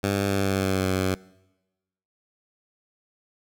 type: tone with pitch glide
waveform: 10% pulse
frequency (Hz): 99.3 to 93.94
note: G2 to F#2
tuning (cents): +23 to +27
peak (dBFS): -14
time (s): 0.03-1.15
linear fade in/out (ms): 10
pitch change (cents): -96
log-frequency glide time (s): 0.25-0.89
effects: noise-tail reverb RT60 1.0 s tail -23 dB re dry